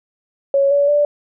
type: tone with pitch steps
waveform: sine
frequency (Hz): 554.4 / 569.7 / 585.3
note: C#5 / C#5 / D5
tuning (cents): 0 / +47 / -6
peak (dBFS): -11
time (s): 0.54-1.05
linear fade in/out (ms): 2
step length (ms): 170
effects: none